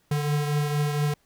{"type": "beating tone pair", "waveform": "square", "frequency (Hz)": [146.83, 151.13], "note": ["D3", "D3"], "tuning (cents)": [0, 50], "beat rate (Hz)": 4.3, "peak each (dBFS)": [-24, -33], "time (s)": [0.11, 1.14], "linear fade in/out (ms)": 5, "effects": ["pink hiss -66 dBFS RMS until 1.25 s"]}